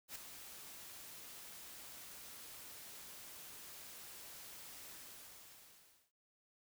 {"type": "noise with ADSR envelope", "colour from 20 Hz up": "white", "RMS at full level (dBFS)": -45, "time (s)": [0.08, 6.12], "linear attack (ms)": 76, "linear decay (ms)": 4, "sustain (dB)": -8, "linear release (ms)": 1200, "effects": []}